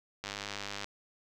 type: click train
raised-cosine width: 0.2 ms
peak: -20 dBFS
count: 62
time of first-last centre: 0.24-0.844 s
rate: 101 Hz
effects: none